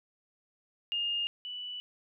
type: tone pair in turn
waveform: sine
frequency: 2830 / 2965 Hz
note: F7 / F#7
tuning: +22 / +3 cents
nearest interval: minor second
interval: 81 cents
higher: second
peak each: -29 / -37 dBFS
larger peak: first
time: 0.92-1.27 / 1.45-1.8 s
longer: neither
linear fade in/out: 0 ms
effects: none